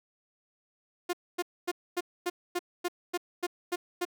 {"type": "tone bursts", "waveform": "sawtooth", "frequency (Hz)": 353.9, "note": "F4", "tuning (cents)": 23, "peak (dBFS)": -24, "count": 11, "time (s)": [1.09, 4.052], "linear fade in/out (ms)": 10, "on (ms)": 42, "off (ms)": 250, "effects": []}